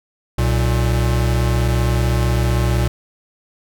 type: tone pair together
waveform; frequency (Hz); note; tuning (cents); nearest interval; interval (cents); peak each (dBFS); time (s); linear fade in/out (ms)
square; 63 / 118.7; B1 / A#2; +35 / +32; major seventh; 1097; -18; 0.38-2.88; 5
effects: none